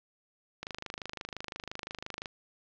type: click train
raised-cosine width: 0.2 ms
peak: -20 dBFS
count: 43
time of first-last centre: 0.63-2.258 s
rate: 25.8 Hz
effects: low-pass 5000 Hz 12 dB/octave + 10-bit